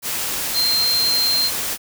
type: tone in noise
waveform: sine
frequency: 4164 Hz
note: C8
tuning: 9 cents flat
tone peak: -16 dBFS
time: 0.53-1.51 s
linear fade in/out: 50 ms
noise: white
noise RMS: -24 dBFS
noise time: 0.02-1.78 s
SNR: +5 dB
effects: none